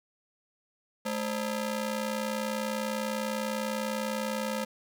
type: ring-modulated tone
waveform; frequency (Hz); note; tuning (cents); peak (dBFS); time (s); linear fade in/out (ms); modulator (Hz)
sawtooth; 370; F#4; 0; -23; 1.05-4.65; 10; 155
effects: none